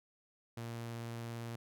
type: tone with vibrato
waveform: sawtooth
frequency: 116.54 Hz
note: A#2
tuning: in tune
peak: -37 dBFS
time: 0.57-1.56 s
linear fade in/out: 5 ms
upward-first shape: triangle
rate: 18 Hz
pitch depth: 12 cents each way
effects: none